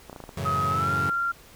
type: clicks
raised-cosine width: 1 ms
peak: -25 dBFS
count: 6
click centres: 0.097 / 0.129 / 0.162 / 0.203 / 0.239 / 0.292 s
type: chord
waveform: sawtooth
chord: F# minor seventh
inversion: none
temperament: equal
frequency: 92.5 / 110 / 138.59 / 164.81 Hz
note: F#2 / A2 / C#3 / E3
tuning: 0 / 0 / 0 / 0 cents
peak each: -28 / -32 / -28 / -32 dBFS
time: 0.37-1.1 s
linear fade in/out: 5 ms
type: tone with pitch glide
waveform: sine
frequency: 1268 to 1382.8 Hz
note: D#6 to F6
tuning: +32 to -18 cents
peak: -23 dBFS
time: 0.45-1.32 s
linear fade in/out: 10 ms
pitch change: +150 cents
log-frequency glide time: 0.7-0.91 s
effects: pink hiss -51 dBFS RMS until 1.55 s